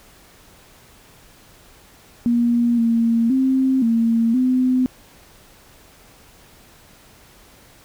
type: tone with pitch steps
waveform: sine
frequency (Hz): 237.5 / 230.5 / 263.3 / 229.2 / 255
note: A#3 / A#3 / C4 / A#3 / C4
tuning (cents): +33 / -19 / +11 / -29 / -44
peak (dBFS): -14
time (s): 2.26-4.86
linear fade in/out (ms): 0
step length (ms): 520
effects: pink hiss -49 dBFS RMS until 7.84 s